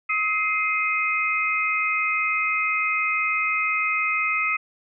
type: tone cluster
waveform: sine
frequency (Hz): 1273 / 2096 / 2514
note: D#6 / C7 / D#7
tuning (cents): +39 / +2 / +17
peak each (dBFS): -26 / -25 / -24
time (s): 0.09-4.57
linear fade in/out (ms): 10
effects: none